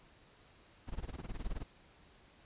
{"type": "noise with tremolo", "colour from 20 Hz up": "brown", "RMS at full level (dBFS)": -37, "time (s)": [0.87, 1.64], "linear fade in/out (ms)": 20, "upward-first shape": "sine", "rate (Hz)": 19, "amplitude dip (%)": 100, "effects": ["pink hiss -63 dBFS RMS until 2.45 s", "resampled to 8000 Hz"]}